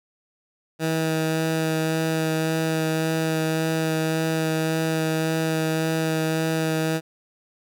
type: tone with vibrato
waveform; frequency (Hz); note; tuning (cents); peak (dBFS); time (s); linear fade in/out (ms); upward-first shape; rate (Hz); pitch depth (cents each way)
15% pulse; 160; D#3; +49; -15; 0.79-7.01; 50; sine; 1.8; 11
effects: none